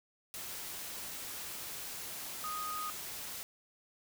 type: tone in noise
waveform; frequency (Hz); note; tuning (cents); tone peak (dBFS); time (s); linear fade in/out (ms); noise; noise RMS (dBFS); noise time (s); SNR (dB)
sine; 1244.5; D#6; 0; -37; 2.44-2.9; 0; white; -43; 0.34-3.43; +3
effects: none